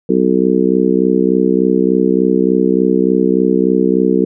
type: harmonic tone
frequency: 63.4 Hz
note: B1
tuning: 46 cents sharp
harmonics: 3 / 4 / 5 / 6 / 7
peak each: -16 / -16 / -16 / -16 / -16 dBFS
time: 0.09-4.25 s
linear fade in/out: 5 ms
effects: none